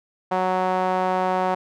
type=tone with band-pass filter; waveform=sawtooth; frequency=185 Hz; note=F#3; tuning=in tune; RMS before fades=-22 dBFS; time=0.31-1.55 s; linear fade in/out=10 ms; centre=810 Hz; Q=2.1; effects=none